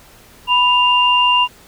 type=tone pair together; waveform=sine; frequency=987.8 / 2794 Hz; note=B5 / F7; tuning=0 / 0 cents; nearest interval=octave + tritone; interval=1800 cents; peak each=-13 dBFS; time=0.47-1.48 s; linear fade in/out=50 ms; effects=pink hiss -45 dBFS RMS until 1.67 s